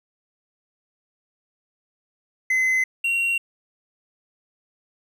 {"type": "tone pair in turn", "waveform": "triangle", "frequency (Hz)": [2045, 2747], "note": ["C7", "F7"], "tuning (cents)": [-40, -29], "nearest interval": "perfect fourth", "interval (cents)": 511, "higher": "second", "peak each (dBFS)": [-16, -18], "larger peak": "first", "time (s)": [[2.5, 2.84], [3.04, 3.38]], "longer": "neither", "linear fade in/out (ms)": 5, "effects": []}